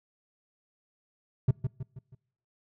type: tone with echo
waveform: triangle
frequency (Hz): 129.4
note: C3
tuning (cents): -19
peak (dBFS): -16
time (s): 1.48-1.51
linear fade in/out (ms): 5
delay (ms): 160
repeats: 4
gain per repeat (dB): -7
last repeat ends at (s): 2.15
effects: noise-tail reverb RT60 0.8 s tail -26 dB re dry